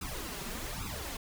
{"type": "noise with flanger", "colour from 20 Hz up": "pink", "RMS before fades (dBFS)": -39, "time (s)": [0.01, 1.17], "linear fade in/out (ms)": 5, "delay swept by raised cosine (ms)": [0.79, 5.19], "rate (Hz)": 1.2, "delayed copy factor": 1, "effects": []}